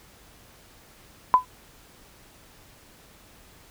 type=tone with exponential decay; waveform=sine; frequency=1007 Hz; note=B5; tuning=33 cents sharp; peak=-8 dBFS; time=1.34-1.45 s; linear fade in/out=0 ms; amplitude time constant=23 ms; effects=pink hiss -53 dBFS RMS until 3.7 s